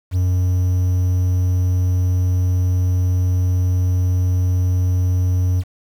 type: tone with quantisation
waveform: triangle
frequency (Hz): 91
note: F#2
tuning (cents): -28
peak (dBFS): -12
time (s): 0.11-5.64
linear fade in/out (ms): 50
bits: 7
effects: none